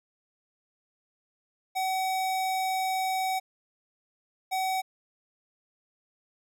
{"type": "tone pair in turn", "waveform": "square", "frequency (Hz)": [756, 756], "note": ["F#5", "F#5"], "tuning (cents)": [37, 37], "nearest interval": "unison", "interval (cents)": 0, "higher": "neither", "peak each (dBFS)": -27, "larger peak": "neither", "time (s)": [[1.75, 3.4], [4.51, 4.82]], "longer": "first", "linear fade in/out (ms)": 20, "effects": []}